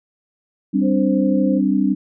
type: chord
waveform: sine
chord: G suspended fourth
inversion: none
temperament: equal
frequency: 196 / 261.6 / 293.7 Hz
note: G3 / C4 / D4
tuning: 0 / 0 / 0 cents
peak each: -18 / -19 / -19 dBFS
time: 0.73-1.95 s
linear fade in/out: 20 ms
type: tone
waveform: sine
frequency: 523.3 Hz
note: C5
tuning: in tune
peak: -23 dBFS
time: 0.81-1.61 s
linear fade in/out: 50 ms
effects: none